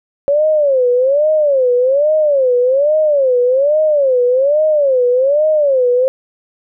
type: tone with vibrato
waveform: sine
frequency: 552 Hz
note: C#5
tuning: 7 cents flat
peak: -9 dBFS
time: 0.28-6.08 s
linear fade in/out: 0 ms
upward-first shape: sine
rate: 1.2 Hz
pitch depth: 210 cents each way
effects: none